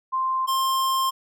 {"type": "tone pair in turn", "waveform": ["sine", "square"], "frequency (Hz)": [1046.5, 1058], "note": ["C6", "C6"], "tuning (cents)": [0, 19], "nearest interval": "unison", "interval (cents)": 19, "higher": "second", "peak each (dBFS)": -21, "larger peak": "neither", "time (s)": [[0.12, 0.47], [0.47, 1.11]], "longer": "second", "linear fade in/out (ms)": 20, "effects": []}